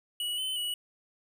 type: tone with pitch steps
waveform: square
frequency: 2930 / 3047 / 2934 Hz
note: F#7 / G7 / F#7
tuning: -18 / -50 / -15 cents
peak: -31 dBFS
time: 0.2-0.74 s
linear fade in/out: 2 ms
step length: 180 ms
effects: none